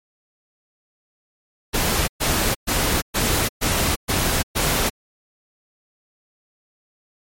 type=noise bursts; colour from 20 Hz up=pink; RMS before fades=-20 dBFS; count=7; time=1.73-4.9 s; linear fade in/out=20 ms; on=350 ms; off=120 ms; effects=MP3 64 kbps